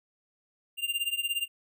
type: tone with tremolo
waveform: square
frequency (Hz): 2794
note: F7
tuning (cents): 0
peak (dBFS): -25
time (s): 0.77-1.48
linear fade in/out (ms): 50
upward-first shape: triangle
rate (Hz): 17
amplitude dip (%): 95
effects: none